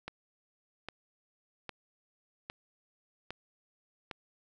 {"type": "click train", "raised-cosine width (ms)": 0.3, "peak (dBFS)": -23, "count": 6, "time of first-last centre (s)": [0.08, 4.112], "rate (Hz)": 1.24, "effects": []}